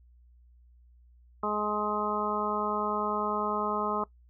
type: harmonic tone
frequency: 210 Hz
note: G#3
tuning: 19 cents sharp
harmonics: 1 / 2 / 3 / 4 / 5 / 6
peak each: -36 / -34 / -37 / -36 / -33 / -33 dBFS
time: 1.43-4.04 s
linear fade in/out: 5 ms
effects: noise-tail reverb RT60 0.1 s tail -19 dB re dry + added 60 Hz sine -55 dBFS peak until 4.29 s